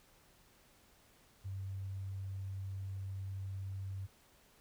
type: tone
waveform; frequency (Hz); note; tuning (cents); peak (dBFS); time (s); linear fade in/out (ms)
sine; 96.6; G2; -25; -39; 1.44-4.07; 20
effects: pink hiss -66 dBFS RMS until 4.6 s